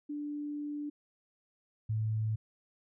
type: tone pair in turn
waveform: sine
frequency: 293.7 / 109.35 Hz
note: D4 / A2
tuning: 0 / -10 cents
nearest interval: octave + perfect fourth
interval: 1710 cents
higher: first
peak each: -35 / -29 dBFS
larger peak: second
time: 0.09-0.9 / 1.89-2.36 s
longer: first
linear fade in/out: 10 ms
effects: none